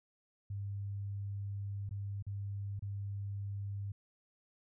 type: tone with dropouts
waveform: sine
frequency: 100 Hz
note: G2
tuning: 35 cents sharp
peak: -37 dBFS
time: 0.5-3.92 s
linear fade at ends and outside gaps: 5 ms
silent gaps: 1.893-1.909 / 2.225-2.266 / 2.794-2.822 s
effects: none